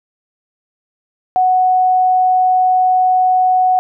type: tone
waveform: sine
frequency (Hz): 740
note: F#5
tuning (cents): 0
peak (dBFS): -9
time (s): 1.36-3.79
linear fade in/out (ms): 0
effects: none